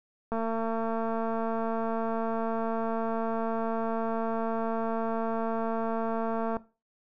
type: click train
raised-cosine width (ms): 1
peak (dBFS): -18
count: 1413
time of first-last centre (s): 0.32-6.568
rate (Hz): 226
effects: noise-tail reverb RT60 0.3 s tail -17 dB re dry